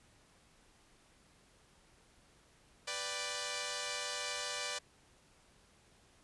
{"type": "chord", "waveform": "5% pulse", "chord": "G major", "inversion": "first", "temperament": "equal", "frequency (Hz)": [493.9, 587.3, 784], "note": ["B4", "D5", "G5"], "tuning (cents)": [0, 0, 0], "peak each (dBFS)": [-31, -28, -34], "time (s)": [2.87, 4.79], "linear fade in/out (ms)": 10, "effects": ["pink hiss -66 dBFS RMS until 6.23 s", "resampled to 24000 Hz"]}